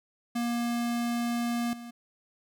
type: tone with level steps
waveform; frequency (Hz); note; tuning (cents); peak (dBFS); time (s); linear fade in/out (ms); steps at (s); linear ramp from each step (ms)
square; 237.1; A#3; +30; -28 / -41; 0.35-1.91; 10; 1.73; 2
effects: none